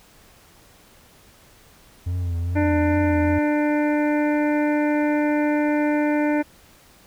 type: tone with vibrato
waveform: triangle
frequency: 87.31 Hz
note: F2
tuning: in tune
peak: -20 dBFS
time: 2.06-3.39 s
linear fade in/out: 10 ms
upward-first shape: triangle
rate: 2.4 Hz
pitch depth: 59 cents each way
type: harmonic tone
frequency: 297.6 Hz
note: D4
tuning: 23 cents sharp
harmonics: 1 / 2 / 3 / 5 / 6 / 7 / 8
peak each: -19 / -25 / -29 / -33 / -35 / -36 / -37 dBFS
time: 2.55-6.43 s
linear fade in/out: 20 ms
effects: pink hiss -52 dBFS RMS until 7.06 s